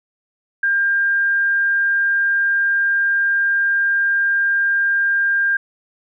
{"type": "tone", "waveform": "sine", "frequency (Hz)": 1600, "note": "G6", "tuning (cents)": 35, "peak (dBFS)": -14, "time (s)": [0.63, 5.57], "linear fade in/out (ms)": 5, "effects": []}